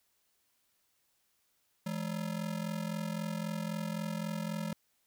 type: ring-modulated tone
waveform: square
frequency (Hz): 188.7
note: F#3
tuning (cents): +34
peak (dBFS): -32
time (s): 1.86-4.73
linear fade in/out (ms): 2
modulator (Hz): 21.9
effects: white hiss -75 dBFS RMS until 5.06 s